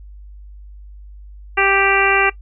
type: harmonic tone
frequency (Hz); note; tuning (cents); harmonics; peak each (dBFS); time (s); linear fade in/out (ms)
392.3; G4; +1; 1 / 2 / 3 / 4 / 5 / 6 / 7; -20 / -20 / -20 / -20 / -20 / -20 / -20; 1.57-2.3; 10
effects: noise-tail reverb RT60 0.1 s tail -18 dB re dry + added 50 Hz sine -35 dBFS peak until 2.41 s